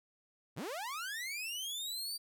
sawtooth linear sweep, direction up, 87.7 to 4699 Hz, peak -35 dBFS, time 0.56-2.18 s, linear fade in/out 20 ms, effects none

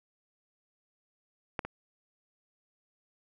clicks, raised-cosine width 0.5 ms, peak -16 / -22 dBFS, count 2, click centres 1.592 / 1.65 s, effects none

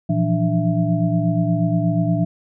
sine tone cluster, 116.4 / 167.8 / 176.2 / 294.6 / 665 Hz, A#2 / E3 / F3 / D4 / E5, -2 / +31 / +16 / +6 / +15 cents, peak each -22 / -19 / -24 / -24 / -26 dBFS, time 0.09-2.25 s, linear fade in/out 10 ms, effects none

